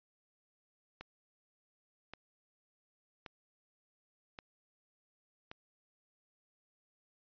click train, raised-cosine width 0.3 ms, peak -29 dBFS, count 5, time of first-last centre 1.01-5.515 s, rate 0.888 Hz, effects resampled to 11025 Hz

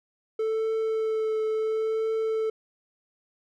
triangle tone with vibrato, 440 Hz, A4, in tune, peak -22 dBFS, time 0.39-2.5 s, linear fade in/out 5 ms, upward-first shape triangle, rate 0.72 Hz, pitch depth 16 cents each way, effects none

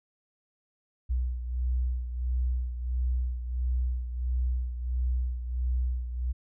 sine beating tone pair, 61.74 / 63.24 Hz, B1 / B1, 0 / +42 cents, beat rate 1.5 Hz, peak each -27 / -34 dBFS, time 1.09-6.33 s, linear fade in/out 20 ms, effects none

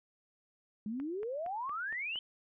sine exponential sweep, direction up, 203.6 to 3126 Hz, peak -35 dBFS, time 0.86-2.19 s, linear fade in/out 2 ms
click train, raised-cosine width 0.5 ms, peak -35 dBFS, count 6, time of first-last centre 1-2.157 s, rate 4.32 Hz
effects none

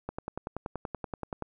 click train, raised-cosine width 1 ms, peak -20 dBFS, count 15, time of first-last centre 0.09-1.423 s, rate 10.5 Hz, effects none

